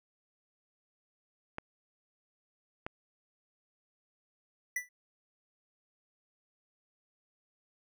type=clicks; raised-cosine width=0.5 ms; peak=-22 dBFS; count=2; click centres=1.584 / 2.865 s
type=tone with exponential decay; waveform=square; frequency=1975.5 Hz; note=B6; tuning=in tune; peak=-29 dBFS; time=4.76-4.89 s; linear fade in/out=5 ms; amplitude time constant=28 ms
effects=none